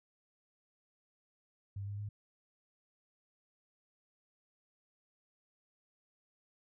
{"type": "tone with pitch steps", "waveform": "sine", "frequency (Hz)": [99.4, 101.49, 103.62], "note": ["G2", "G#2", "G#2"], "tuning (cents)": [25, -39, -3], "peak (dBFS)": -38, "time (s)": [1.76, 2.09], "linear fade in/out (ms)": 5, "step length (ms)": 110, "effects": []}